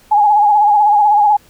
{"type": "tone with vibrato", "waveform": "sine", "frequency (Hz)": 833, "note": "G#5", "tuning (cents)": 5, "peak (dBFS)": -7, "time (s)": [0.11, 1.37], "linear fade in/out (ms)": 10, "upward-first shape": "sine", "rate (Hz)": 16, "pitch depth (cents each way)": 52, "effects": ["pink hiss -48 dBFS RMS until 1.49 s"]}